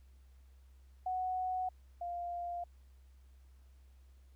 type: tone pair in turn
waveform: sine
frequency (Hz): 740 / 698.5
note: F#5 / F5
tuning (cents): 0 / 0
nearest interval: minor second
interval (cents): 100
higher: first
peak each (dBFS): -33 / -37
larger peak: first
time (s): 1.06-1.69 / 2.01-2.64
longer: neither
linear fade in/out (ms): 5
effects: added 65 Hz sine -57 dBFS peak until 4.35 s + pink hiss -75 dBFS RMS until 4.35 s